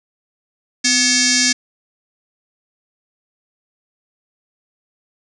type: tone with frequency modulation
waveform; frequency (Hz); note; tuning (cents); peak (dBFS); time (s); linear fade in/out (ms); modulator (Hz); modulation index
sine; 253.7; B3; +47; -12; 0.84-1.53; 10; 982; 6.9
effects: none